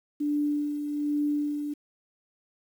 sine tone with tremolo, 293.7 Hz, D4, in tune, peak -23 dBFS, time 0.2-1.74 s, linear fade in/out 10 ms, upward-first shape sine, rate 1.2 Hz, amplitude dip 50%, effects 9-bit

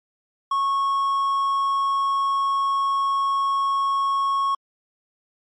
triangle tone, 1100 Hz, C#6, 14 cents flat, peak -17 dBFS, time 0.51-4.55 s, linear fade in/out 5 ms, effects MP3 48 kbps

